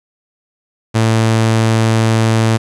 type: tone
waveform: sawtooth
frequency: 112.5 Hz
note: A2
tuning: 39 cents sharp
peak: -6 dBFS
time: 0.94-2.58 s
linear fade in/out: 20 ms
effects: resampled to 24000 Hz + 7-bit